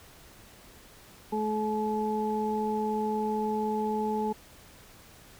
harmonic tone, 214.5 Hz, A3, 44 cents flat, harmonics 1 / 2 / 4, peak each -31 / -31 / -31 dBFS, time 1.32-4.33 s, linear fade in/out 10 ms, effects pink hiss -53 dBFS RMS until 5.39 s

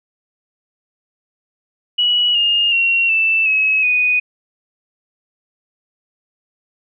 sine tone with pitch steps, 2928 / 2833 / 2741 / 2653 / 2567 / 2484 Hz, F#7 / F7 / F7 / E7 / E7 / D#7, -19 / +24 / -33 / +10 / -47 / -3 cents, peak -12 dBFS, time 1.98-4.2 s, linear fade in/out 10 ms, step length 370 ms, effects none

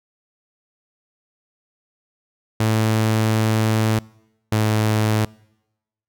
sawtooth tone pair in turn, 110 / 108.17 Hz, A2 / A2, 0 / -29 cents, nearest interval unison, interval 29 cents, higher first, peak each -12 dBFS, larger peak neither, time 2.6-3.99 / 4.52-5.25 s, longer first, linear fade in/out 5 ms, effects noise-tail reverb RT60 0.9 s tail -25 dB re dry

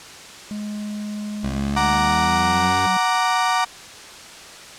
triangle tone with pitch glide, 209.4 to 187.63 Hz, G#3 to F#3, +15 to +24 cents, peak -24 dBFS, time 0.51-2.97 s, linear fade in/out 0 ms, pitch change -191 cents, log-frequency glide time 1.76-2.69 s
15% pulse exponential sweep, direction up, 65.7 to 95.5 Hz, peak -18 dBFS, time 1.43-2.87 s, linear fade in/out 10 ms
35% pulse chord, Gb augmented, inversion none, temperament equal, 740 / 932.3 / 1174.7 Hz, Gb5 / Bb5 / D6, 0 / 0 / 0 cents, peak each -20 dBFS, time 1.76-3.65 s, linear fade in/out 10 ms
effects white hiss -39 dBFS RMS until 4.78 s + low-pass 7000 Hz 12 dB/octave

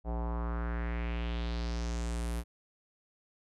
square tone with low-pass filter sweep, 58.27 Hz, A#1, in tune, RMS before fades -34 dBFS, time 0.04-2.44 s, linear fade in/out 50 ms, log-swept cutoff 730 to 12000 Hz, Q 2.7, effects none

